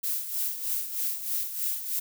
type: noise with tremolo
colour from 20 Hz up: violet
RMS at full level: -28 dBFS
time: 0.03-2 s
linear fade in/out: 10 ms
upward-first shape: sine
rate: 3.2 Hz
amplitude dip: 65%
effects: none